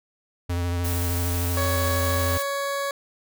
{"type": "tone with vibrato", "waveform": "square", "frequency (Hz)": 87.31, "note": "F2", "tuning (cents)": 0, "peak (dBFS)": -24, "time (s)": [0.49, 2.38], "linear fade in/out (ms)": 10, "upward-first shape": "triangle", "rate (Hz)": 13, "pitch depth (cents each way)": 30}
{"type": "noise", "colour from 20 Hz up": "blue", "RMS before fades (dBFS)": -32, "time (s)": [0.84, 2.43], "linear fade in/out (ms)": 10}
{"type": "tone", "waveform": "20% pulse", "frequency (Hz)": 559, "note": "C#5", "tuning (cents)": 14, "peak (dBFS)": -20, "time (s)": [1.57, 2.91], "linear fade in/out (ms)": 2}
{"effects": []}